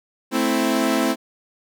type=chord; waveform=sawtooth; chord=A minor; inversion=none; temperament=equal; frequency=220 / 261.6 / 329.6 Hz; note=A3 / C4 / E4; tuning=0 / 0 / 0 cents; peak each=-20 / -17 / -19 dBFS; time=0.31-1.16 s; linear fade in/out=50 ms; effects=none